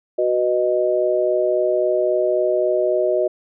harmonic tone, 123.7 Hz, B2, 3 cents sharp, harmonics 3 / 4 / 5, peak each -20 / -24 / -18 dBFS, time 0.18-3.28 s, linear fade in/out 10 ms, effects none

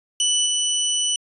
20% pulse tone with level steps, 2974 Hz, F#7, 8 cents sharp, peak -12 / -14 dBFS, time 0.2-1.16 s, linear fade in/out 2 ms, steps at 0.46 s, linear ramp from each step 2 ms, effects resampled to 24000 Hz

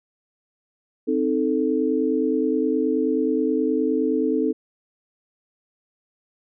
sine chord, A diminished, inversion first, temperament equal, 261.6 / 311.1 / 440 Hz, C4 / Eb4 / A4, 0 / 0 / 0 cents, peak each -23 dBFS, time 1.07-4.53 s, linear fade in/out 20 ms, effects none

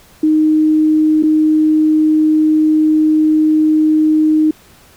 sine tone with dropouts, 310 Hz, D#4, 6 cents flat, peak -8 dBFS, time 0.23-4.51 s, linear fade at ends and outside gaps 5 ms, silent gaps 1.227-1.234 s, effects pink hiss -45 dBFS RMS until 4.96 s

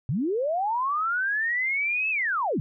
sine linear two-way sweep, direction up then down, 110 to 2637 to 110 Hz, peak -23 dBFS, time 0.09-2.6 s, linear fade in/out 0 ms, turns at 2.1 s, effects none

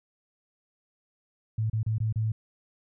sine tone with dropouts, 110 Hz, A2, in tune, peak -24 dBFS, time 1.58-2.32 s, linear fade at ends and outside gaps 5 ms, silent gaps 1.699-1.731 / 1.831-1.863 / 1.983-2.002 / 2.126-2.158 s, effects none

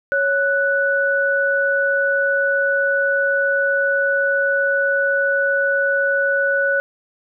sine tone pair together, 554.4 / 1482.2 Hz, C#5 / F#6, 0 / +3 cents, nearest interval octave + perfect fourth, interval 1703 cents, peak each -19 / -17 dBFS, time 0.12-6.8 s, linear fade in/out 0 ms, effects none

